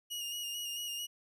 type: tone with vibrato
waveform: sawtooth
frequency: 2865 Hz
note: F7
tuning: 44 cents sharp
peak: -34 dBFS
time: 0.1-1.07 s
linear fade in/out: 20 ms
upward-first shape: square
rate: 4.5 Hz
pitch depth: 24 cents each way
effects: none